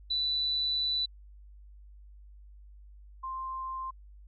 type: tone pair in turn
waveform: sine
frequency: 3975 / 1048.9 Hz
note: B7 / C6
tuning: +10 / +4 cents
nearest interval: octave + major seventh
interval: 2306 cents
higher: first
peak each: -27 / -34 dBFS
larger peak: first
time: 0.1-1.06 / 3.23-3.91 s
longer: first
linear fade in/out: 10 ms
effects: added 50 Hz sine -49 dBFS peak until 4.27 s